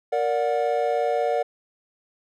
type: chord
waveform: triangle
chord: Bb augmented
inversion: none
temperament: just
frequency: 466.2 / 582.7 / 728.4 Hz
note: Bb4 / D5 / F#5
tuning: 0 / -14 / -27 cents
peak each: -23 dBFS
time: 0.12-1.43 s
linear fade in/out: 10 ms
effects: none